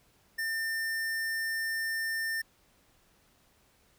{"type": "tone", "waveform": "square", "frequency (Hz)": 1800, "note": "A6", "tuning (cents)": 39, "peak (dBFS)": -31, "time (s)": [0.38, 2.42], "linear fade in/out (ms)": 10, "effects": ["pink hiss -66 dBFS RMS until 3.98 s"]}